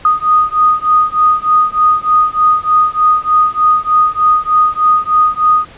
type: beating tone pair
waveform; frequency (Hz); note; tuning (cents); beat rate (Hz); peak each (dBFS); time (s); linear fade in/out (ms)
sine; 1238 / 1241.3; D#6 / D#6; -9 / -4; 3.3; -11; 0.05-5.65; 2
effects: pink hiss -37 dBFS RMS until 5.77 s + resampled to 8000 Hz

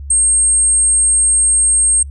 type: tone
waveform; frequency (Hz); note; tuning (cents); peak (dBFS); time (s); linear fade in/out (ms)
sine; 8500; C9; +26; -9; 0.1-2.03; 5
effects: noise-tail reverb RT60 0.1 s tail -25 dB re dry + added 70 Hz sine -26 dBFS peak until 2.1 s

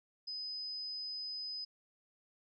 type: tone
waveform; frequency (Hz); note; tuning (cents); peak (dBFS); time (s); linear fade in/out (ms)
sine; 5020; D#8; +15; -39; 0.27-1.65; 10
effects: none

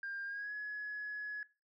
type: tone with pitch glide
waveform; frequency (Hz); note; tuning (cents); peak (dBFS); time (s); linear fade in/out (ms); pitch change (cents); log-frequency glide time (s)
sine; 1600 to 1689.3; G6 to G#6; +35 to +29; -38; 0.03-1.43; 2; +94; 0.25-0.54
effects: noise-tail reverb RT60 0.3 s tail -20 dB re dry + tanh soft clip ceiling -35 dBFS

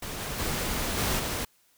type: noise with level steps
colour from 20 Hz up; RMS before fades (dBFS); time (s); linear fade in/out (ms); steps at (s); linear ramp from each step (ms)
pink; -36 / -34 / -30 / -27 / -31; 0.02-1.45; 5; 0.19 / 0.38 / 0.97 / 1.18; 20
effects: white hiss -65 dBFS RMS until 1.77 s

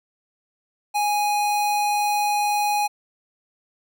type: tone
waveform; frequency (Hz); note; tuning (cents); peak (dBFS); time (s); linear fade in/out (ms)
square; 829; G#5; -3; -20; 0.94-2.88; 20
effects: none

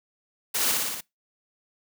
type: noise with echo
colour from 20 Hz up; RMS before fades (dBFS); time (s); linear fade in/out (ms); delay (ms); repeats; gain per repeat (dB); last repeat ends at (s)
white; -26; 0.54-0.72; 10; 58; 5; -2; 1.01
effects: noise-tail reverb RT60 0.2 s tail -24 dB re dry + high-pass 150 Hz 12 dB/octave

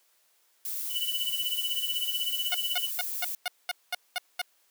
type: noise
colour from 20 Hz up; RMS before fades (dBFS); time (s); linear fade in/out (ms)
violet; -34; 0.65-3.35; 2
type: tone with tremolo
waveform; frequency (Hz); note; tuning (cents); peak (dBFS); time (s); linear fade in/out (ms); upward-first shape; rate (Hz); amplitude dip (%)
triangle; 2970; F#7; +6; -24; 0.89-2.91; 50; triangle; 16; 95
type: tone bursts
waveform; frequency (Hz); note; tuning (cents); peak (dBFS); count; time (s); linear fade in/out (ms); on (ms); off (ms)
10% pulse; 721; F#5; -45; -19; 9; 2.52-4.416; 2; 24; 210
effects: white hiss -67 dBFS RMS until 4.7 s + high-pass 400 Hz 12 dB/octave

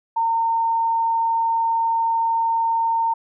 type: tone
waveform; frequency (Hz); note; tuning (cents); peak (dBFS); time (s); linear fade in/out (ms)
sine; 913; A#5; -36; -17; 0.16-3.14; 10
effects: none

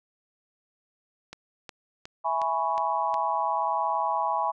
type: click train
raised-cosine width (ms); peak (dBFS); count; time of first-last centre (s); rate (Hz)
0.2; -22; 6; 1.33-3.142; 2.76
type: chord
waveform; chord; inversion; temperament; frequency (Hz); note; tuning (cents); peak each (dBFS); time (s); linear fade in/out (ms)
sine; C# minor seventh; first; equal; 659.3 / 830.6 / 987.8 / 1108.7; E5 / G#5 / B5 / C#6; 0 / 0 / 0 / 0; -32 / -28 / -28 / -31; 2.24-4.52; 20
effects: none

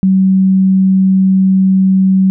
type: tone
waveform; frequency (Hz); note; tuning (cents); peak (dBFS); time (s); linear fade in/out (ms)
sine; 190; F#3; +46; -6; 0.03-2.3; 0
effects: none

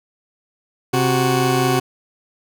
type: tone pair together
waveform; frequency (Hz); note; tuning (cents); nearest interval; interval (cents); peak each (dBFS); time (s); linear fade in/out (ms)
20% pulse; 131.65 / 370; C3 / F#4; +11 / 0; octave + tritone; 1789; -13; 0.93-1.8; 10
effects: none

